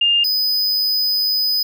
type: tone pair in turn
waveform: sine / square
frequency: 2812 / 5001 Hz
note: F7 / D#8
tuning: +11 / +8 cents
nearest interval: minor seventh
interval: 997 cents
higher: second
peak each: -12 / -16 dBFS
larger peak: first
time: 0.01-0.24 / 0.24-1.63 s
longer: second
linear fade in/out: 5 ms
effects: none